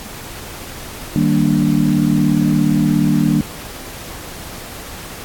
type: chord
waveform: sine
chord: Eb major seventh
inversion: none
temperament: equal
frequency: 155.56 / 196 / 233.1 / 293.7 Hz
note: Eb3 / G3 / Bb3 / D4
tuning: 0 / 0 / 0 / 0 cents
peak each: -17 dBFS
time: 1.16-3.41 s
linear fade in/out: 0 ms
effects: pink hiss -32 dBFS RMS until 5.24 s + AAC 64 kbps